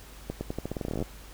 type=accelerating click train; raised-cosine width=2 ms; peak=-18 dBFS; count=18; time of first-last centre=0.3-1.025 s; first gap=110 ms; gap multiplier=0.86; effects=added 50 Hz sine -47 dBFS peak until 1.33 s + pink hiss -50 dBFS RMS until 1.33 s